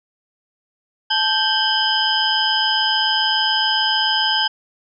sine tone cluster, 873 / 1570 / 3025 / 3192 / 5020 Hz, A5 / G6 / F#7 / G7 / D#8, -14 / +2 / +38 / +31 / +15 cents, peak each -22 dBFS, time 1.1-4.48 s, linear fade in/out 10 ms, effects none

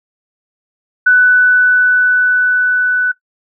sine tone with level ramp, 1492 Hz, F#6, 14 cents sharp, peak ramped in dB -4 to -10 dBFS, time 1.06-3.12 s, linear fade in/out 10 ms, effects noise-tail reverb RT60 0.1 s tail -18 dB re dry

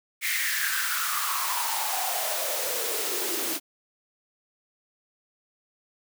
white noise with high-pass filter sweep, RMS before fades -28 dBFS, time 0.21-3.6 s, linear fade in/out 50 ms, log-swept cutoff 2100 to 300 Hz, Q 6.4, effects none

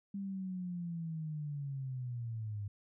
sine linear sweep, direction down, 200 to 100 Hz, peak -37 dBFS, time 0.14-2.68 s, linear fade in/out 5 ms, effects none

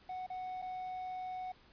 triangle tone with dropouts, 740 Hz, F#5, in tune, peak -37 dBFS, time 0.09-1.52 s, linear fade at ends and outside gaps 5 ms, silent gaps 0.265-0.3 / 0.618-0.623 s, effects pink hiss -63 dBFS RMS until 1.72 s + resampled to 11025 Hz

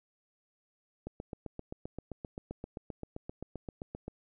click train, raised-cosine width 2 ms, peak -26 dBFS, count 24, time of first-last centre 1.07-4.08 s, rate 7.64 Hz, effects none

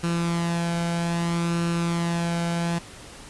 sawtooth tone with flanger, 170 Hz, F3, 46 cents flat, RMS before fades -25 dBFS, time 0.03-2.79 s, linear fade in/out 10 ms, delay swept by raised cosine 0.73 to 1.33 ms, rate 0.62 Hz, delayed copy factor +0.5, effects pink hiss -43 dBFS RMS until 3.29 s + resampled to 24000 Hz

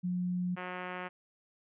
sine / 5% pulse tone pair in turn, 179.5 / 181.38 Hz, F3 / F#3, +48 / -34 cents, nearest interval unison, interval 18 cents, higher second, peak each -30 / -26 dBFS, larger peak second, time 0.03-0.56 / 0.56-1.09 s, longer neither, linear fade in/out 20 ms, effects resampled to 8000 Hz

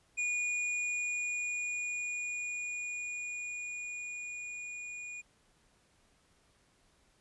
square tone with level ramp, 2447 Hz, D#7, 29 cents flat, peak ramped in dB -31 to -42 dBFS, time 0.17-5.22 s, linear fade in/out 20 ms, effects pink hiss -69 dBFS RMS until 7.2 s + resampled to 24000 Hz

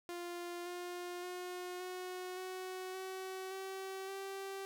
sawtooth tone with pitch steps, 349 / 354.5 / 360.1 / 365.7 / 371.5 / 377.3 / 383.2 / 389.3 Hz, F4 / F4 / F#4 / F#4 / F#4 / F#4 / G4 / G4, -1 / +26 / -47 / -20 / +7 / +34 / -39 / -12 cents, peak -38 dBFS, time 0.09-4.65 s, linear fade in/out 0 ms, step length 570 ms, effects none

